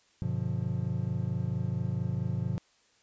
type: chord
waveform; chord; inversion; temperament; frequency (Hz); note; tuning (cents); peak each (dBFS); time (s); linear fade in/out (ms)
triangle; G dominant seventh; none; just; 98 / 122.5 / 147 / 176.4; G2 / B2 / D3 / F3; 0 / -14 / +2 / +18; -33 / -30 / -35 / -33; 0.22-2.58; 0
effects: white hiss -66 dBFS RMS until 3.02 s + resampled to 16000 Hz